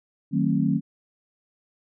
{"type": "chord", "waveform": "sine", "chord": "D# diminished seventh", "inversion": "none", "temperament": "just", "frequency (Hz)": [155.56, 186.68, 224, 268.8], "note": ["D#3", "F#3", "A3", "C4"], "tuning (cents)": [0, 16, 31, 47], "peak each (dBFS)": -25, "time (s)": [0.31, 0.81], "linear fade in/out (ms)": 50, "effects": []}